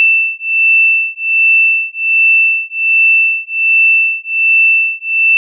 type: beating tone pair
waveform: sine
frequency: 2665 / 2666.3 Hz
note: E7 / E7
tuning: +18 / +19 cents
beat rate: 1.3 Hz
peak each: -11 dBFS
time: 0-5.37 s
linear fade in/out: 0 ms
effects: none